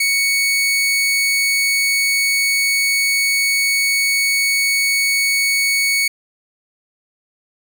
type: tone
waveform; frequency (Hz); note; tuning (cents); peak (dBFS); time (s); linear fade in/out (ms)
sawtooth; 2224; C#7; +5; -11; 0-6.08; 5
effects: none